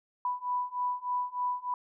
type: beating tone pair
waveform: sine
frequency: 987.8 / 991.1 Hz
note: B5 / B5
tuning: 0 / +6 cents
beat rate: 3.3 Hz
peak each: -33 / -32 dBFS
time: 0.25-1.74 s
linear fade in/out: 2 ms
effects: none